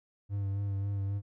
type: tone with vibrato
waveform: triangle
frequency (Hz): 99.4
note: G2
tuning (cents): +25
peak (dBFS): -28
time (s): 0.29-1.22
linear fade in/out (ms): 50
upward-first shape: sine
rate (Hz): 3.7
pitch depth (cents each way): 26
effects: none